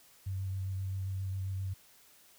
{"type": "tone with vibrato", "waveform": "sine", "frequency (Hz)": 95.6, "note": "G2", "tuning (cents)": -43, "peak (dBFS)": -33, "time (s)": [0.26, 1.74], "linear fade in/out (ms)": 10, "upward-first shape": "square", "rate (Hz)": 7.5, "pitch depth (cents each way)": 14, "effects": ["white hiss -61 dBFS RMS until 2.38 s"]}